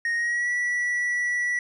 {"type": "tone with pitch glide", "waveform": "triangle", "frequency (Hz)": [1863, 1948.9], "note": ["A#6", "B6"], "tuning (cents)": [-2, -23], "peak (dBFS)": -21, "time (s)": [0.05, 1.59], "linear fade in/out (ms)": 2, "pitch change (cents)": 79, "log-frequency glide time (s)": [0.15, 0.5], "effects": ["resampled to 24000 Hz"]}